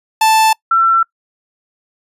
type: tone pair in turn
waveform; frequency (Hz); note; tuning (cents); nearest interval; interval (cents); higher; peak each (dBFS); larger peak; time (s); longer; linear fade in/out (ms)
45% pulse / sine; 880 / 1345.9; A5 / E6; 0 / +36; perfect fifth; 736; second; -8; neither; 0.21-0.53 / 0.71-1.03; neither; 5
effects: noise-tail reverb RT60 0.1 s tail -24 dB re dry + resampled to 32000 Hz

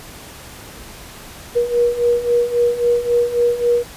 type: beating tone pair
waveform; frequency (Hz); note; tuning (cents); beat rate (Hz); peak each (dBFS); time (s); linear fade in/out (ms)
sine; 476.6 / 480.3; A#4 / B4; +38 / -48; 3.7; -19 / -15; 1.55-3.84; 20
effects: pink hiss -37 dBFS RMS until 3.96 s + resampled to 32000 Hz

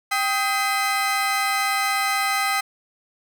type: tone cluster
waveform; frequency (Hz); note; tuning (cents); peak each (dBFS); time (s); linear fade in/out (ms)
35% pulse; 787 / 1260 / 2043; G5 / D#6 / C7; +7 / +21 / -42; -23; 0.11-2.61; 10
effects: none

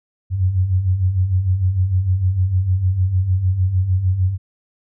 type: beating tone pair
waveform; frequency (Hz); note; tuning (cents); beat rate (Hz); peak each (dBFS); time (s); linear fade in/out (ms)
sine; 88.1 / 94.7; F2 / F#2; +16 / +41; 6.6; -22 / -15; 0.3-4.38; 50
effects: none

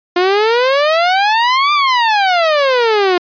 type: exponential two-way sweep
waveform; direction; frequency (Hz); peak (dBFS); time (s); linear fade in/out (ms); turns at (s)
sawtooth; up then down; 349.2 to 1200 to 349.2; -6; 0.16-3.18; 5; 1.73
effects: resampled to 11025 Hz

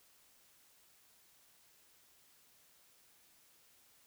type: silence
effects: white hiss -67 dBFS RMS until 4.06 s

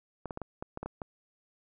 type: clicks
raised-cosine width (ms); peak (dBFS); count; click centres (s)
1; -23; 9; 0.257 / 0.308 / 0.374 / 0.417 / 0.625 / 0.774 / 0.83 / 0.86 / 1.018
effects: none

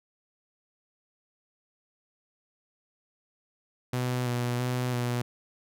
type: tone with vibrato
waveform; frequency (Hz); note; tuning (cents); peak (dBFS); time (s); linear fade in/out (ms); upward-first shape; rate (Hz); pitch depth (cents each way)
sawtooth; 123.47; B2; 0; -23; 3.93-5.22; 5; square; 1.5; 22
effects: none

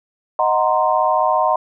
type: chord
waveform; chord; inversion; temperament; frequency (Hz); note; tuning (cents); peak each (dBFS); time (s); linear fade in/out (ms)
sine; C half-diminished seventh; first; equal; 622.3 / 740 / 932.3 / 1046.5; Eb5 / Gb5 / Bb5 / C6; 0 / 0 / 0 / 0; -19; 0.39-1.56; 2
effects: none

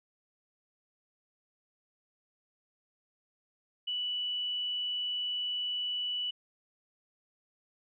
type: tone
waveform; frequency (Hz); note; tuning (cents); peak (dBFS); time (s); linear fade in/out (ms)
sine; 2960; F#7; 0; -31; 3.87-6.31; 10
effects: none

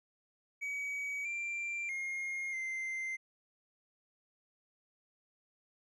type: tone with pitch steps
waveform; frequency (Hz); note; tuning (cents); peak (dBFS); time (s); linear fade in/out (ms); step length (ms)
triangle; 2268 / 2364 / 2137 / 2083; C#7 / D7 / C7 / C7; +39 / +11 / +36 / -8; -34; 0.61-3.17; 20; 640
effects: resampled to 24000 Hz

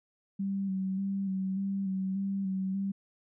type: tone with vibrato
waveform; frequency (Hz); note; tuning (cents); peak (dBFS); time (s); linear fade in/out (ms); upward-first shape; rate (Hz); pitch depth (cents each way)
sine; 193.1; G3; -26; -29; 0.39-2.92; 10; square; 1.7; 27
effects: none

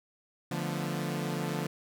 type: chord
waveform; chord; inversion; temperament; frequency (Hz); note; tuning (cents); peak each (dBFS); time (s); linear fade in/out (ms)
sawtooth; B half-diminished seventh; first; equal; 146.83 / 174.61 / 220 / 246.9; D3 / F3 / A3 / B3; 0 / 0 / 0 / 0; -31 / -31 / -36 / -37; 0.51-1.67; 5
effects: none

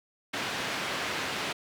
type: band-pass noise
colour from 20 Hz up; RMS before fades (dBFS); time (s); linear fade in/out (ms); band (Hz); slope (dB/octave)
white; -33; 0.33-1.53; 10; 120 to 2900; 12
effects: none

